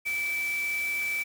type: tone in noise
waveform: sine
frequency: 2316 Hz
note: D7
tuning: 25 cents flat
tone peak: -27 dBFS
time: 0.05-1.24 s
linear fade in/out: 20 ms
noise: white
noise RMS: -41 dBFS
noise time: 0.05-1.24 s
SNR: +11 dB
effects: none